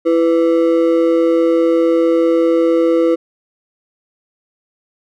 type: ring-modulated tone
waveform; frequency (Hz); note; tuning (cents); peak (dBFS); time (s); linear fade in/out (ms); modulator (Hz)
triangle; 415.3; G#4; 0; -5; 0.05-3.16; 20; 82.4
effects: none